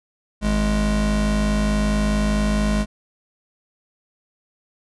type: tone pair together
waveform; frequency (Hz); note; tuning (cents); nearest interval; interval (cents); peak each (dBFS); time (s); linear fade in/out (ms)
square; 52.32 / 209.1; G#1 / G#3; +14 / +12; 2 octaves; 2398; -21 / -21; 0.41-2.86; 50
effects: resampled to 24000 Hz